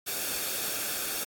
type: noise with comb filter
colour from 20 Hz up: white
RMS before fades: -32 dBFS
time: 0.06-1.25 s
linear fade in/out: 20 ms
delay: 1 ms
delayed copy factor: -0.5
effects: AAC 64 kbps